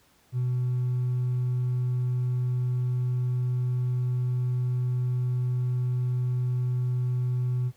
triangle tone with hard clipping, 124.8 Hz, B2, 19 cents sharp, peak -23 dBFS, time 0.32-7.72 s, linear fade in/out 50 ms, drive 2 dB, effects pink hiss -62 dBFS RMS until 7.76 s + high-pass 60 Hz 12 dB/octave

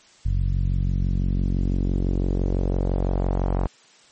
sawtooth tone with low-pass filter sweep, 45.94 Hz, F#1, 12 cents flat, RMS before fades -22 dBFS, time 0.25-3.67 s, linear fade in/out 0 ms, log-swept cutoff 110 to 920 Hz, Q 1.5, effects white hiss -53 dBFS RMS until 4.11 s + MP3 32 kbps

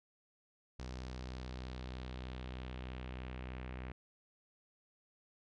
sawtooth tone with low-pass filter sweep, 63.2 Hz, B1, 41 cents sharp, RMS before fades -45 dBFS, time 0.79-3.92 s, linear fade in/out 5 ms, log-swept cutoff 5500 to 2300 Hz, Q 2, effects none

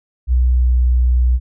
sine tone with pitch glide, 62.2 to 61.7 Hz, B1 to B1, +13 to -1 cents, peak -10 dBFS, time 0.27-1.4 s, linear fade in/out 50 ms, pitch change -14 cents, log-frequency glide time 0.53-0.72 s, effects none

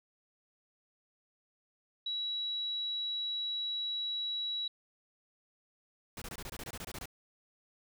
sine tone, 3900 Hz, B7, 23 cents flat, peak -33 dBFS, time 2.06-4.68 s, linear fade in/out 5 ms
pink noise bursts, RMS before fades -43 dBFS, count 13, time 6.17-7.057 s, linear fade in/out 2 ms, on 47 ms, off 23 ms
effects none

